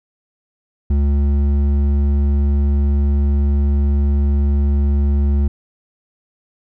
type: tone with hard clipping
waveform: sine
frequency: 71 Hz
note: C#2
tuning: 42 cents sharp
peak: -14 dBFS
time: 0.9-5.48 s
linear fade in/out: 5 ms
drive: 8 dB
effects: none